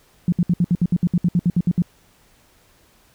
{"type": "tone bursts", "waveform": "sine", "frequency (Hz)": 174.61, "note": "F3", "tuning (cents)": 0, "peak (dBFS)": -13, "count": 15, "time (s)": [0.28, 1.821], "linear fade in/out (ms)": 2, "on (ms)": 43, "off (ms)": 64, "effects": ["pink hiss -56 dBFS RMS until 3.14 s"]}